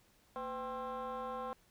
sine tone with frequency modulation, 784 Hz, G5, in tune, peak -36 dBFS, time 0.36-1.53 s, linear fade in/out 0 ms, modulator 277 Hz, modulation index 1.6, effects tanh soft clip ceiling -37 dBFS + pink hiss -69 dBFS RMS until 1.7 s

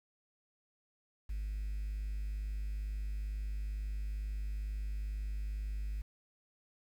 triangle tone, 51.1 Hz, G#1, 27 cents flat, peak -32 dBFS, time 1.29-6.02 s, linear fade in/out 10 ms, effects tanh soft clip ceiling -31 dBFS + 10-bit

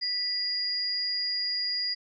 sine tone pair together, 1975 / 4852 Hz, B6 / D#8, 0 / -44 cents, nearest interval octave + major third, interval 1556 cents, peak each -39 / -27 dBFS, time 0.01-1.95 s, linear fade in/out 20 ms, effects none

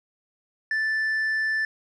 sine tone with tanh clipping, 1760 Hz, A6, in tune, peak -23 dBFS, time 0.71-1.65 s, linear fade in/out 2 ms, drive 3 dB, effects none

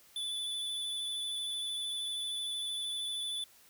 square tone with vibrato, 3479 Hz, A7, 20 cents flat, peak -35 dBFS, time 0.16-3.44 s, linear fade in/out 2 ms, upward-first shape triangle, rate 13 Hz, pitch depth 18 cents each way, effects white hiss -61 dBFS RMS until 3.69 s

